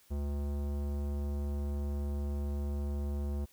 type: tone with tanh clipping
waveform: sine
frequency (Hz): 71.7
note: D2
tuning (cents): -41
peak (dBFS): -34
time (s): 0.1-3.46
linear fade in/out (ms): 20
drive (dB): 18
effects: white hiss -64 dBFS RMS until 3.52 s